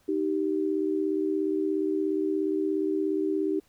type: tone pair together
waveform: sine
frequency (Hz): 311.1 / 388.1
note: D#4 / G4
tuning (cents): 0 / -17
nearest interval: major third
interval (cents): 383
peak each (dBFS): -27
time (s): 0.08-3.6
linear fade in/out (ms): 10
effects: pink hiss -65 dBFS RMS until 3.68 s